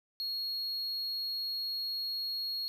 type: tone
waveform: triangle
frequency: 4304 Hz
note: C8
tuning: 48 cents sharp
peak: -32 dBFS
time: 0.2-2.68 s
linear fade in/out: 0 ms
effects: none